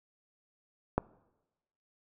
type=click; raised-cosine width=1 ms; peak=-12 dBFS; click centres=0.98 s; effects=noise-tail reverb RT60 1.0 s tail -22 dB re dry